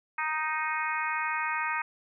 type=harmonic tone; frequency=311.1 Hz; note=D#4; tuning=in tune; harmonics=3 / 4 / 5 / 6 / 7 / 8; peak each=-33 / -34 / -35 / -36 / -36 / -37 dBFS; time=0.18-1.82 s; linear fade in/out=5 ms; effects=none